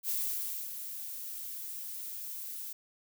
violet noise with ADSR envelope, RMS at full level -32 dBFS, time 0.03-2.73 s, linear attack 60 ms, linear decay 600 ms, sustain -9 dB, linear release 6 ms, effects none

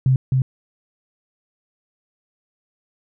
sine tone with echo, 130.81 Hz, C3, in tune, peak -12 dBFS, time 0.06-0.16 s, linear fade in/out 2 ms, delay 260 ms, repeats 1, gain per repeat -2 dB, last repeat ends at 0.42 s, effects none

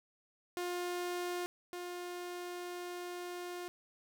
sawtooth tone pair in turn, 354.6 / 354.6 Hz, F4 / F4, +26 / +26 cents, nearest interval unison, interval 0 cents, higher neither, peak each -32 / -37 dBFS, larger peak first, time 0.57-1.46 / 1.73-3.68 s, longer second, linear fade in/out 0 ms, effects none

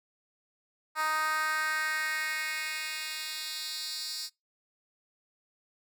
10% pulse tone with high-pass filter sweep, 311.1 Hz, D#4, in tune, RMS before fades -33 dBFS, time 0.95-4.3 s, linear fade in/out 50 ms, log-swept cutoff 1100 to 4900 Hz, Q 2.5, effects noise-tail reverb RT60 0.2 s tail -25 dB re dry

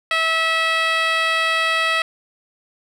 10% pulse tone with band-pass filter, 650 Hz, E5, 24 cents flat, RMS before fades -19 dBFS, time 0.11-2.02 s, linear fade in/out 2 ms, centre 1900 Hz, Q 0.81, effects none

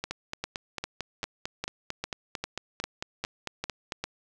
two click trains, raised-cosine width 0.2 ms, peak -14 / -15 dBFS, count 11 / 18, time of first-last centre 0.04-4.04 / 0.11-3.922 s, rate 2.5 / 4.46 Hz, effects none

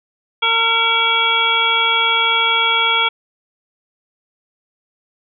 harmonic tone with a mistuned harmonic, 456.4 Hz, A#4, 37 cents flat, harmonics 1 / 2 / 3 / 5 / 6 / 7, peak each -28 / -21 / -19 / -18 / -27 / -17 dBFS, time 0.42-3.09 s, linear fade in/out 10 ms, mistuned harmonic 7, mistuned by +69 cents, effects none

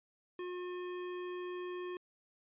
square tone, 359.3 Hz, F4, 49 cents sharp, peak -40 dBFS, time 0.39-1.97 s, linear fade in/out 2 ms, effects resampled to 8000 Hz

